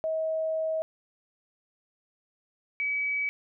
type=tone pair in turn; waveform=sine; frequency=638 / 2281 Hz; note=D#5 / C#7; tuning=+43 / +49 cents; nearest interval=octave + minor seventh; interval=2206 cents; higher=second; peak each=-26 dBFS; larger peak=neither; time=0.04-0.82 / 2.8-3.29 s; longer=first; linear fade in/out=0 ms; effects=none